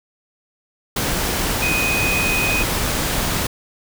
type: tone in noise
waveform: sine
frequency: 2500 Hz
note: D#7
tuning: 8 cents sharp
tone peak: -19 dBFS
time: 1.62-2.63 s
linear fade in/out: 5 ms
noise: pink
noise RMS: -21 dBFS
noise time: 0.96-3.47 s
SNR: -1 dB
effects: none